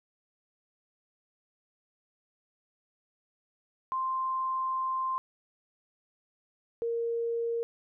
sine tone pair in turn, 1046.5 / 465.1 Hz, C6 / A#4, 0 / -4 cents, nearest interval octave + major second, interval 1404 cents, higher first, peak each -28 dBFS, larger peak neither, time 3.92-5.18 / 6.82-7.63 s, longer first, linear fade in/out 0 ms, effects none

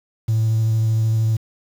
triangle tone with vibrato, 111.1 Hz, A2, 17 cents sharp, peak -12 dBFS, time 0.28-1.37 s, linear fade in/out 10 ms, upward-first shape sine, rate 13 Hz, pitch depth 14 cents each way, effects tanh soft clip ceiling -11 dBFS + 7-bit

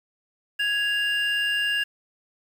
triangle tone pair together, 1661.2 / 2801 Hz, G#6 / F7, 0 / +4 cents, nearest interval major sixth, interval 904 cents, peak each -23 dBFS, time 0.59-1.84 s, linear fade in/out 10 ms, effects 8-bit

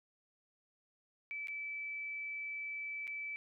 sine tone with dropouts, 2310 Hz, D7, 29 cents flat, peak -39 dBFS, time 1.31-3.36 s, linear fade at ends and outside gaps 0 ms, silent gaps 1.472-1.483 / 3.071-3.077 s, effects none

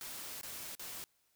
white noise with dropouts, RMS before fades -45 dBFS, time 0.01-1.04 s, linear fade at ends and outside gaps 0 ms, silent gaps 0.412-0.432 / 0.751-0.795 s, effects white hiss -75 dBFS RMS until 1.35 s

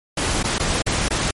pink noise with dropouts, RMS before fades -21 dBFS, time 0.17-1.31 s, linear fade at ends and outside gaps 5 ms, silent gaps 0.429-0.44 / 0.584-0.596 / 0.822-0.863 / 1.085-1.105 s, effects MP3 48 kbps

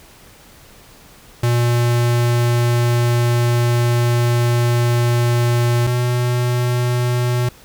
square tone pair in turn, 119.8 / 122.67 Hz, A#2 / B2, +48 / -11 cents, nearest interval unison, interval 41 cents, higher second, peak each -14 / -16 dBFS, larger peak first, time 1.43-5.87 / 5.87-7.49 s, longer first, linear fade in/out 5 ms, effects pink hiss -45 dBFS RMS until 7.64 s

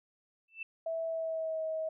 sine tone with exponential growth, 2656 Hz, E7, 12 cents sharp, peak -34 dBFS, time 0.48-0.63 s, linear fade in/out 5 ms, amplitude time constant 32 ms
sine tone with pitch glide, 655 to 636.7 Hz, E5 to D#5, -11 to +40 cents, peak -32 dBFS, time 0.86-1.89 s, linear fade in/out 5 ms, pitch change -49 cents, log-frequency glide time 1.06-1.63 s
effects none

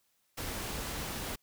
pink noise, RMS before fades -38 dBFS, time 0.37-1.36 s, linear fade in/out 10 ms, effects white hiss -74 dBFS RMS until 1.42 s

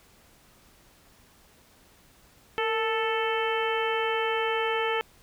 harmonic tone with a mistuned harmonic, 440 Hz, A4, in tune, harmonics 1 / 2 / 3 / 4 / 5 / 6 / 7, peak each -28 / -31 / -33 / -34 / -35 / -36 / -36 dBFS, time 2.58-5.01 s, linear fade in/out 0 ms, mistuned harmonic 1, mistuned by +59 cents, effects pink hiss -58 dBFS RMS until 5.22 s

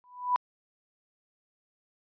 sine tone with exponential growth, 990 Hz, B5, 4 cents sharp, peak -19 dBFS, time 0.04-0.36 s, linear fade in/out 0 ms, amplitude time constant 68 ms, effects resampled to 11025 Hz

